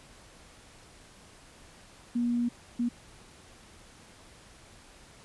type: tone bursts at uneven times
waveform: sine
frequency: 239.3 Hz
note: A#3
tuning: 46 cents sharp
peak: -25 dBFS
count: 2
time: 2.15-2.49 / 2.79-2.89 s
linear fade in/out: 10 ms
effects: pink hiss -54 dBFS RMS until 5.24 s + resampled to 24000 Hz